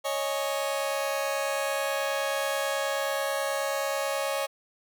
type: chord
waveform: sawtooth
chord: C# suspended second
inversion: none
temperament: just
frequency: 554.4 / 623.7 / 831.5 Hz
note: C#5 / D#5 / G#5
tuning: 0 / +4 / +2 cents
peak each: -25 / -29 / -31 dBFS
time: 0.04-4.47 s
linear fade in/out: 20 ms
effects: none